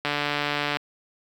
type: click train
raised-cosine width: 0.3 ms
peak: -9 dBFS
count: 106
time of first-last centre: 0.05-0.769 s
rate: 146 Hz
effects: high-pass 100 Hz 12 dB/octave + 7-bit